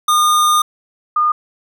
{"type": "tone pair in turn", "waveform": ["square", "sine"], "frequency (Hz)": [1218, 1218], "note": ["D#6", "D#6"], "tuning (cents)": [-37, -37], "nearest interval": "unison", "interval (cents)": 0, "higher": "neither", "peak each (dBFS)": -11, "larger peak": "neither", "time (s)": [[0.08, 0.62], [1.16, 1.32]], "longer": "first", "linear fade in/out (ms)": 5, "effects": []}